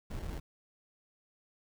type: noise with sample-and-hold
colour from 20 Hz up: brown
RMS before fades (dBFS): -39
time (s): 0.1-0.4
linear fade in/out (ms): 10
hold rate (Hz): 1225
effects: none